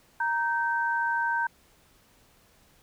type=tone pair together; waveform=sine; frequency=933 / 1552.4 Hz; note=A#5 / G6; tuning=+1 / -17 cents; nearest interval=major sixth; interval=882 cents; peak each=-27 dBFS; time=0.2-1.47 s; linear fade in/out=5 ms; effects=pink hiss -61 dBFS RMS until 2.82 s